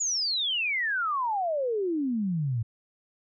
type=exponential sweep; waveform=sine; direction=down; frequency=7040 to 108.2 Hz; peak=-25 dBFS; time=0-2.63 s; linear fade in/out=10 ms; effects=none